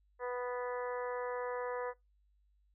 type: harmonic tone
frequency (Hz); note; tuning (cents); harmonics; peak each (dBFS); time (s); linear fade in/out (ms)
246.9; B3; 0; 2 / 3 / 4 / 5 / 6 / 7 / 8; -37 / -48 / -43 / -48 / -53 / -48 / -53; 0.19-1.94; 50
effects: noise-tail reverb RT60 0.2 s tail -23 dB re dry + added 50 Hz sine -68 dBFS peak until 2.74 s